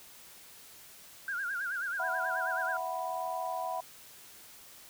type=tone with vibrato; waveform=sine; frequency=1505 Hz; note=F#6; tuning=29 cents sharp; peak=-32 dBFS; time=1.28-2.77 s; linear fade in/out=2 ms; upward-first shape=sine; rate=9.3 Hz; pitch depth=140 cents each way
type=chord; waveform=sine; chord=E suspended second; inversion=none; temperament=equal; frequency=659.3 / 740 / 987.8 Hz; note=E5 / F#5 / B5; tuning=0 / 0 / 0 cents; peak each=-38 / -36 / -37 dBFS; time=1.99-3.81 s; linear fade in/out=10 ms
effects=white hiss -53 dBFS RMS until 4.89 s